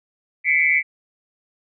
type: tone cluster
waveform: sine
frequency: 2009 / 2176 / 2316 Hz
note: B6 / C#7 / D7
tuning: +29 / -33 / -25 cents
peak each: -19 dBFS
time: 0.44-0.83 s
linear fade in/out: 50 ms
effects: none